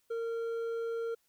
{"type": "tone with hard clipping", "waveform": "sine", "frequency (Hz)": 460, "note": "A#4", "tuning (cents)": -23, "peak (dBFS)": -34, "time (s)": [0.1, 1.15], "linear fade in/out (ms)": 10, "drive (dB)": 5, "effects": ["white hiss -74 dBFS RMS until 1.28 s"]}